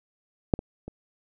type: clicks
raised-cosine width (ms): 2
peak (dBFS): -6 / -20 / -24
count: 3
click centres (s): 0.538 / 0.591 / 0.88
effects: none